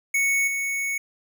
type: tone with level steps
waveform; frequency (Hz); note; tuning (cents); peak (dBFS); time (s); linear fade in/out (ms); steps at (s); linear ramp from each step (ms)
square; 2217; C#7; 0; -20 / -25; 0.14-0.98; 5; 0.47; 10
effects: none